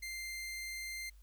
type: tone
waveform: sawtooth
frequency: 2093 Hz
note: C7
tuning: in tune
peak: -37 dBFS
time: 0.02-1.1 s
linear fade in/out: 10 ms
effects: added 50 Hz sine -55 dBFS peak until 1.22 s + white hiss -72 dBFS RMS until 1.22 s